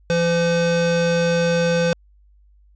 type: tone pair together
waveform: square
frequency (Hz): 169.9 / 509.7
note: F3 / C5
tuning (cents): -47 / -45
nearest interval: octave + perfect fifth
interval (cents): 1902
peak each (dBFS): -21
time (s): 0.1-1.93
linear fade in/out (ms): 0
effects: added 50 Hz sine -50 dBFS peak until 2.75 s + resampled to 16000 Hz